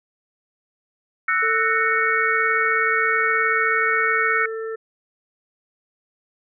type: chord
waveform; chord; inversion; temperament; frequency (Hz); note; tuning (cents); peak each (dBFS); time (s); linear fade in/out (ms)
sine; F# dominant seventh; third; equal with one note detuned; 1318.5 / 1480 / 1836.9 / 2217; E6 / F#6 / A#6 / C#7; 0 / 0 / -26 / 0; -23; 1.28-4.46; 5
type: harmonic tone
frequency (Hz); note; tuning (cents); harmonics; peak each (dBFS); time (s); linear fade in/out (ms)
445.8; A4; +23; 1 / 3 / 4; -26 / -37 / -39; 1.42-4.76; 10
effects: none